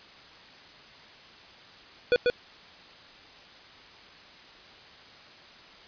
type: tone with echo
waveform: square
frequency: 489.3 Hz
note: B4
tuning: 16 cents flat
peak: -19 dBFS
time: 2.12-2.16 s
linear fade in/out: 0 ms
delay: 140 ms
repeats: 1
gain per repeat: -2 dB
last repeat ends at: 2.3 s
effects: white hiss -50 dBFS RMS until 5.87 s + resampled to 11025 Hz